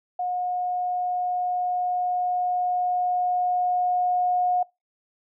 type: tone with level ramp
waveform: sine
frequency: 722 Hz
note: F#5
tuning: 43 cents flat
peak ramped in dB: -24 to -19 dBFS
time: 0.19-4.63 s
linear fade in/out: 5 ms
effects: noise-tail reverb RT60 0.2 s tail -23 dB re dry